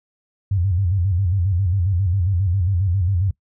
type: tone with vibrato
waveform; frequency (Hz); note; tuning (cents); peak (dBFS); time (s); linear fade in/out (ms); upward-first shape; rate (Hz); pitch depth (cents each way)
sine; 92.5; F#2; 0; -16; 0.51-3.31; 5; square; 7.4; 120
effects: noise-tail reverb RT60 0.1 s tail -21 dB re dry